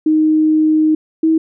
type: tone pair in turn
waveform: sine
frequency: 311.1 / 320.6 Hz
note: D#4 / E4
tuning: 0 / -48 cents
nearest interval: minor second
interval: 52 cents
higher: second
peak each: -9 dBFS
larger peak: neither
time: 0.06-0.95 / 1.23-1.38 s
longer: first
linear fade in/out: 5 ms
effects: none